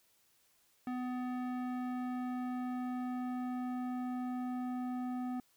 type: tone with low-pass filter sweep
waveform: square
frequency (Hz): 250.4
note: B3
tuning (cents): +24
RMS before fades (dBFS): -38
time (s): 0.87-5.4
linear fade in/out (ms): 2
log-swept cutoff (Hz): 1600 to 1000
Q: 0.89
effects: white hiss -71 dBFS RMS until 5.56 s

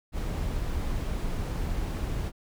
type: noise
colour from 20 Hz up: brown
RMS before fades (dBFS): -30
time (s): 0.12-2.32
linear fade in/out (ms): 50
effects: none

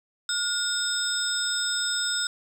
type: tone cluster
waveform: sine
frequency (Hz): 1431 / 3657 / 5170 / 7980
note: F6 / A#7 / E8 / B8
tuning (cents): +42 / -34 / -34 / +17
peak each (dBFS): -30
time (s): 0.29-2.27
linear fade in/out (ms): 2
effects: 8-bit

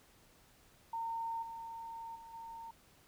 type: tone with level steps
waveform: sine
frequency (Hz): 914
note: A#5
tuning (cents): -34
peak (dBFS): -36 / -43 / -50 / -45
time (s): 0.93-2.71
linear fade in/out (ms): 5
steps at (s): 1.42 / 2.15 / 2.33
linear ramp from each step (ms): 10
effects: pink hiss -65 dBFS RMS until 3.07 s

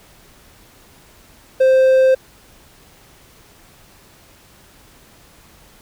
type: tone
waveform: triangle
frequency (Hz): 523.3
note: C5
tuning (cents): 0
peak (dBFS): -7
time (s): 1.6-2.15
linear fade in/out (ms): 10
effects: pink hiss -48 dBFS RMS until 5.81 s

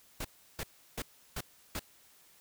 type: noise bursts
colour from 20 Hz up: pink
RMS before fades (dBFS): -37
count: 5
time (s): 0.2-1.795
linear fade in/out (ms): 5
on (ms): 47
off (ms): 340
effects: white hiss -62 dBFS RMS until 2.4 s

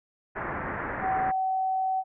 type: low-pass noise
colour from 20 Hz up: white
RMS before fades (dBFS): -33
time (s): 0.35-1.32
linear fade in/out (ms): 20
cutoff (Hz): 1900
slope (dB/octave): 48
type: tone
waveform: sine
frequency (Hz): 758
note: F#5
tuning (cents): +42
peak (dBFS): -24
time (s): 1.01-2.04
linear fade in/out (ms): 50
effects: none

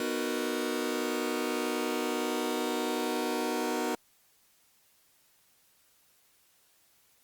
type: chord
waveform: sawtooth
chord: B major seventh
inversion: none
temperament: just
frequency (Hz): 246.9 / 308.7 / 370.4 / 463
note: B3 / D#4 / F#4 / A#4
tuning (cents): 0 / -14 / +2 / -12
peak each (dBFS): -31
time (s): 0-3.95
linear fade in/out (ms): 2
effects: white hiss -66 dBFS RMS until 7.23 s + Opus 48 kbps

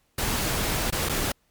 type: noise with dropouts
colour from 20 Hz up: pink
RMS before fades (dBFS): -26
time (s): 0.18-1.32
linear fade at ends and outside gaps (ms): 5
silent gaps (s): 0.904-0.924 / 1.089-1.094
effects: pink hiss -68 dBFS RMS until 1.5 s + MP3 96 kbps

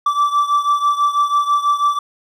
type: beating tone pair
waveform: triangle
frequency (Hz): 1162 / 1168.1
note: D6 / D6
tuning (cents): -19 / -10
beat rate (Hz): 6.1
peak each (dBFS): -13 / -17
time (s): 0.06-1.99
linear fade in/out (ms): 5
effects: none

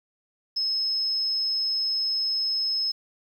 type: tone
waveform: sine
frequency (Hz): 5180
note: E8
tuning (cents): -31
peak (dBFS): -23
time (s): 0.56-2.92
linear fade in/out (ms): 10
effects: 9-bit

